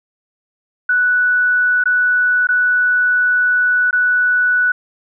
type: tone with dropouts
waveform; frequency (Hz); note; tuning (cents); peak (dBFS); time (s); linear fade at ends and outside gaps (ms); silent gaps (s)
sine; 1480; F#6; 0; -11; 0.89-4.72; 5; 1.839-1.856 / 2.471-2.488 / 3.91-3.928
effects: none